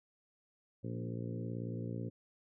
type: harmonic tone with a mistuned harmonic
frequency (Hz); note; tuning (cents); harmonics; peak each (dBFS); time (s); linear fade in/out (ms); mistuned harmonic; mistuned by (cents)
58.27; A#1; 0; 2 / 3 / 4 / 5 / 6 / 7 / 8 / 9; -40 / -44 / -46 / -48 / -50 / -51 / -52 / -53; 0.83-2.1; 20; 5; -16
effects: none